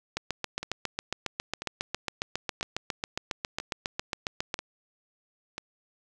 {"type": "two click trains", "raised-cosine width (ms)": 0.2, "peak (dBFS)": [-12, -18], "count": [33, 6], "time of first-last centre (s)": [[0.17, 4.542], [0.63, 5.58]], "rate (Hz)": [7.32, 1.01], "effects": []}